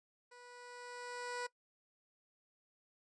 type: tone with level ramp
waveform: 15% pulse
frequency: 489.5 Hz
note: B4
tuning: 15 cents flat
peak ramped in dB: -50 to -32 dBFS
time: 0.31-1.47 s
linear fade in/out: 10 ms
effects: noise-tail reverb RT60 0.1 s tail -20 dB re dry + resampled to 22050 Hz